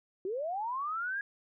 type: linear sweep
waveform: sine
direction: up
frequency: 355.2 to 1661.2 Hz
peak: -32 dBFS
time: 0.25-1.21 s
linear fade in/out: 2 ms
effects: none